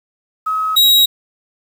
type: tone pair in turn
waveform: sine / 45% pulse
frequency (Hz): 1277 / 3827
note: D#6 / A#7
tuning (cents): +45 / +45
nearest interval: octave + perfect fifth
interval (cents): 1900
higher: second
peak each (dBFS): -15 / -8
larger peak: second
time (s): 0.46-0.76 / 0.76-1.06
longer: neither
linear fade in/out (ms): 10
effects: 7-bit